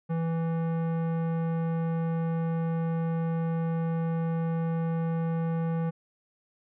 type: tone with tanh clipping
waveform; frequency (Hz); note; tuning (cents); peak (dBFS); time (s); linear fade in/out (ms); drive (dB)
sine; 164.81; E3; 0; -28; 0.09-5.91; 20; 16
effects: none